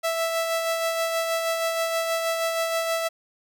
sawtooth tone with tremolo, 659.3 Hz, E5, in tune, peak -18 dBFS, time 0.03-3.09 s, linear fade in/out 20 ms, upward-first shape sine, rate 6.3 Hz, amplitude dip 35%, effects none

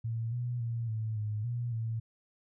sine tone with pitch steps, 114.2 / 121.8 / 116.3 / 110.1 / 106.3 / 120 / 113.2 Hz, A#2 / B2 / A#2 / A2 / G#2 / B2 / A2, -35 / -24 / -4 / +2 / +41 / -49 / +50 cents, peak -31 dBFS, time 0.04-2 s, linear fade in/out 10 ms, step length 280 ms, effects none

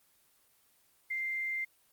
sine tone with quantisation, 2093 Hz, C7, in tune, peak -32 dBFS, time 1.1-1.65 s, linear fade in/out 10 ms, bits 10, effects white hiss -68 dBFS RMS until 1.92 s + Opus 24 kbps

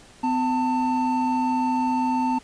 triangle tone pair together, 254.1 / 893.6 Hz, B3 / A5, +49 / +27 cents, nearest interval octave + minor seventh, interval 2178 cents, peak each -21 dBFS, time 0.23-2.39 s, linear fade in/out 10 ms, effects pink hiss -50 dBFS RMS until 2.43 s + resampled to 22050 Hz

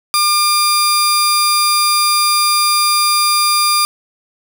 sawtooth tone pair together, 1200 / 4800 Hz, D6 / D8, +37 / +37 cents, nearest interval 2 octaves, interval 2400 cents, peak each -10 dBFS, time 0.14-3.85 s, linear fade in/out 0 ms, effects none

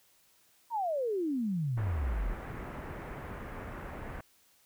sine exponential sweep, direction down, 969 to 36.23 Hz, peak -29 dBFS, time 0.7-2.36 s, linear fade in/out 50 ms
pink low-pass noise, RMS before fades -42 dBFS, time 1.77-4.21 s, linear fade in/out 5 ms, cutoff 2000 Hz, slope 24 dB/octave
effects white hiss -66 dBFS RMS until 4.65 s

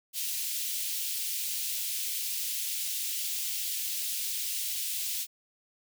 white high-pass noise, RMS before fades -33 dBFS, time 0.13-5.27 s, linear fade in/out 50 ms, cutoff 2600 Hz, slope 24 dB/octave, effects none

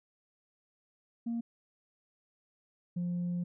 sine tone pair in turn, 233.1 / 175.74 Hz, A#3 / F3, 0 / +11 cents, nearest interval perfect fourth, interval 489 cents, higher first, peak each -30 / -29 dBFS, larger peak second, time 1.26-1.41 / 2.96-3.44 s, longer second, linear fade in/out 10 ms, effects tanh soft clip ceiling -29 dBFS

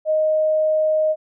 sine tone, 622.3 Hz, D#5, in tune, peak -15 dBFS, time 0.05-1.16 s, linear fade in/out 50 ms, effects none

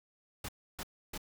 pink noise bursts, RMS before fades -40 dBFS, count 3, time 0.44-1.178 s, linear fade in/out 5 ms, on 46 ms, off 300 ms, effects none

